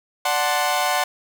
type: chord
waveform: sawtooth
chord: D dominant seventh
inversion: none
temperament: equal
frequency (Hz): 587.3 / 740 / 880 / 1046.5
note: D5 / F#5 / A5 / C6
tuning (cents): 0 / 0 / 0 / 0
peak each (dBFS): -23 / -18 / -23 / -21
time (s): 0.25-1.04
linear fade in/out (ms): 5
effects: none